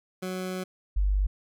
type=tone pair in turn; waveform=20% pulse / sine; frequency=185 / 49 Hz; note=F#3 / G1; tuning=0 / 0 cents; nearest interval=octave + major seventh; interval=2300 cents; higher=first; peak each=-26 / -21 dBFS; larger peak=second; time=0.22-0.64 / 0.96-1.27 s; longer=first; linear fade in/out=10 ms; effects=none